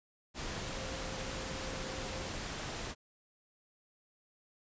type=tone in noise; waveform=sine; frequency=526 Hz; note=C5; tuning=9 cents sharp; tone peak=-47 dBFS; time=0.61-2.31 s; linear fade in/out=50 ms; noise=pink; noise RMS=-40 dBFS; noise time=0.34-2.95 s; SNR=-10 dB; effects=resampled to 16000 Hz